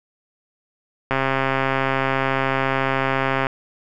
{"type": "click train", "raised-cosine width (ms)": 0.5, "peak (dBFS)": -5, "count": 317, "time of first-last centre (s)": [1.11, 3.468], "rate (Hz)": 134, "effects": []}